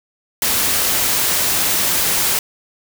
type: noise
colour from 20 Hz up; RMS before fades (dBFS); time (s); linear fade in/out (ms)
white; -17; 0.42-2.39; 2
effects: none